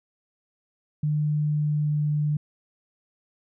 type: tone with pitch glide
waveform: sine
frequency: 150.2 to 149.16 Hz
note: D3 to D3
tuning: +39 to +27 cents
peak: -21 dBFS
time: 1.03-2.37 s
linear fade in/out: 5 ms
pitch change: -12 cents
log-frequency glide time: 1.45-2.01 s
effects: none